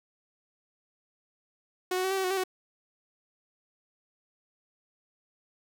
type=tone with pitch steps; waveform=sawtooth; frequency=366.7 / 370.1 / 379.5 / 387.5 / 381.1 / 367 / 386.9 / 371.9 Hz; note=F#4 / F#4 / F#4 / G4 / G4 / F#4 / G4 / F#4; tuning=-15 / 0 / +44 / -20 / -49 / -14 / -23 / +9 cents; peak=-23 dBFS; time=1.91-2.438 s; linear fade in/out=5 ms; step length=66 ms; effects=10-bit